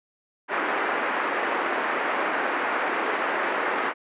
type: band-pass noise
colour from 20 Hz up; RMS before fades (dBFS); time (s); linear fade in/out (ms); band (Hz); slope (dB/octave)
white; -26; 0.48-3.94; 50; 290 to 1900; 24
effects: resampled to 8000 Hz